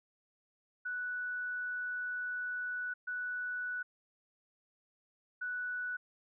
sine tone bursts at uneven times, 1480 Hz, F#6, in tune, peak -35 dBFS, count 3, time 0.85-2.94 / 3.07-3.83 / 5.41-5.97 s, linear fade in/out 10 ms, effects none

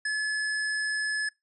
square tone, 1714 Hz, A6, 46 cents flat, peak -27 dBFS, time 0.05-1.29 s, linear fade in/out 5 ms, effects noise-tail reverb RT60 0.2 s tail -25 dB re dry + resampled to 24000 Hz

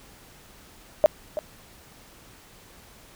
sine tone with echo, 611 Hz, D#5, 32 cents flat, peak -11 dBFS, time 1.04-1.06 s, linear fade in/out 0 ms, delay 330 ms, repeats 1, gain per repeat -13 dB, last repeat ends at 1.39 s, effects pink hiss -51 dBFS RMS until 3.15 s

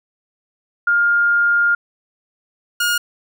sine / sawtooth tone pair in turn, 1410 / 1428 Hz, F6 / F6, +16 / +38 cents, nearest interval unison, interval 22 cents, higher second, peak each -12 dBFS, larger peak neither, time 0.87-1.75 / 2.8-2.98 s, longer first, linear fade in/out 5 ms, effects none

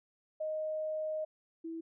sine tone pair in turn, 622.3 / 327.8 Hz, D#5 / E4, 0 / -10 cents, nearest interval major seventh, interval 1110 cents, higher first, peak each -33 / -38 dBFS, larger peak first, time 0.4-1.25 / 1.64-1.81 s, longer first, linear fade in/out 10 ms, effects none

